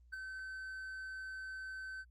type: tone with ADSR envelope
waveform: triangle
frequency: 1534 Hz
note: G6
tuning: 38 cents flat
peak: -36 dBFS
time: 0.12-2.05 s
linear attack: 19 ms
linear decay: 6 ms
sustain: -5 dB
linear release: 47 ms
effects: added 60 Hz sine -60 dBFS peak until 2.1 s + Opus 24 kbps